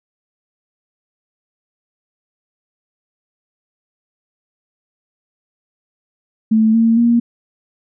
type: tone with pitch steps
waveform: sine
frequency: 220 / 227.6 / 235.5 Hz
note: A3 / A#3 / A#3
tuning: 0 / -41 / +18 cents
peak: -9 dBFS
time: 6.51-7.2 s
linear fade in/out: 10 ms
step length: 230 ms
effects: none